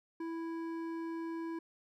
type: tone with hard clipping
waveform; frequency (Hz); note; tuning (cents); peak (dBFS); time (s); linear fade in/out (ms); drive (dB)
triangle; 330; E4; +2; -39; 0.2-1.59; 5; 14
effects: none